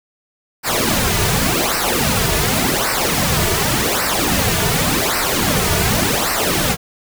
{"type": "noise with flanger", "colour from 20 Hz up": "pink", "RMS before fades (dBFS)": -17, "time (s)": [0.63, 6.77], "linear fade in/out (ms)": 50, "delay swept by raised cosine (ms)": [0.29, 3.79], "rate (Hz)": 0.88, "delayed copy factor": -0.75, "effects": []}